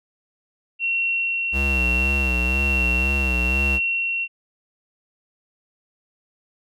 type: tone with tremolo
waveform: sine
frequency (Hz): 2728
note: F7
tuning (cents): -41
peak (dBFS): -19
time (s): 0.79-4.28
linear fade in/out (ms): 50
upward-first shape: sine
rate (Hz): 1.1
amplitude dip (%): 25
type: tone with vibrato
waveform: square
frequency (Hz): 65.41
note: C2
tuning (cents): 0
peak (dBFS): -22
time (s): 1.52-3.8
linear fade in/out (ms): 50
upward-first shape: sine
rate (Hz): 2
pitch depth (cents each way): 100
effects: none